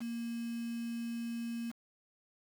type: tone with quantisation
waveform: sine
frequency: 233.1 Hz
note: A#3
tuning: in tune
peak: -36 dBFS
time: 0-1.72 s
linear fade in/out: 20 ms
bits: 8
effects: none